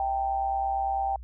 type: tone with amplitude modulation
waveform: sine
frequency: 784 Hz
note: G5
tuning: in tune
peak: -22 dBFS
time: 0-1.16 s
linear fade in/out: 2 ms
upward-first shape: sine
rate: 129 Hz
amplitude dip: 60%
effects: added 60 Hz sine -39 dBFS peak until 1.23 s